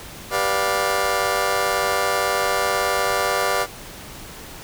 20% pulse chord, G dominant seventh, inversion none, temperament just, 392 / 490 / 588 / 705.6 Hz, G4 / B4 / D5 / F5, 0 / -14 / +2 / +18 cents, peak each -22 / -20 / -19 / -20 dBFS, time 0.3-3.67 s, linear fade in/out 50 ms, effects pink hiss -38 dBFS RMS until 4.63 s

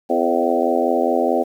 harmonic tone with a mistuned harmonic, 84.7 Hz, E2, 48 cents sharp, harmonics 3 / 4 / 5 / 6 / 7 / 8 / 9, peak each -23 / -23 / -23 / -23 / -23 / -23 / -23 dBFS, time 0.09-1.44 s, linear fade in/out 20 ms, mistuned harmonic 6, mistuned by +25 cents, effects 8-bit

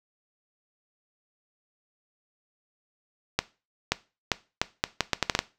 accelerating click train, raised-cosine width 0.2 ms, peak -4 dBFS, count 11, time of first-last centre 3.39-5.391 s, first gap 530 ms, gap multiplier 0.75, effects noise-tail reverb RT60 0.3 s tail -18 dB re dry

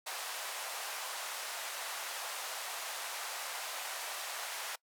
pink band-pass noise, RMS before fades -41 dBFS, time 0.06-4.76 s, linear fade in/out 10 ms, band 660 to 14000 Hz, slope 24 dB/octave, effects noise-tail reverb RT60 0.1 s tail -23 dB re dry

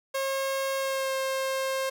sawtooth tone with pitch glide, 540 to 532 Hz, C#5 to C5, -45 to +29 cents, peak -23 dBFS, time 0.14-1.9 s, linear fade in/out 10 ms, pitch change -26 cents, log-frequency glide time 0.79-1.14 s, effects none

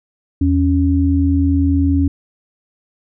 sine tone pair together, 82.41 / 277.2 Hz, E2 / C#4, 0 / 0 cents, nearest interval octave + major sixth, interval 2100 cents, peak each -14 dBFS, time 0.41-2.08 s, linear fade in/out 5 ms, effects none

